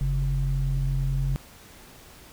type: tone pair together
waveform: sine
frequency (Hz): 45.34 / 136.5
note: F#1 / C#3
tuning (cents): -34 / -26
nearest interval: octave + perfect fifth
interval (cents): 1908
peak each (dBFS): -24 / -24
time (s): 0.01-1.36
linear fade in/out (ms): 0
effects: tanh soft clip ceiling -16 dBFS + pink hiss -49 dBFS RMS until 2.32 s